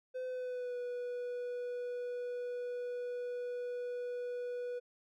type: tone with pitch glide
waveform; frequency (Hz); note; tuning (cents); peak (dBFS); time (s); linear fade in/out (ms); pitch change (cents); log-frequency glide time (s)
triangle; 510 to 489.8; C5 to B4; -44 to -14; -35; 0.14-4.8; 20; -70; 0.25-0.77
effects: none